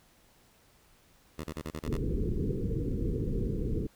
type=tone bursts; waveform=10% pulse; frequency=78.1 Hz; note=D#2; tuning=7 cents sharp; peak=-27 dBFS; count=7; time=1.38-1.974 s; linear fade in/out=10 ms; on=60 ms; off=29 ms
type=low-pass noise; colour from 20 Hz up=pink; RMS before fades=-31 dBFS; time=1.86-3.87 s; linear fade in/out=5 ms; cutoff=480 Hz; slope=96 dB/octave
effects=pink hiss -63 dBFS RMS until 3.95 s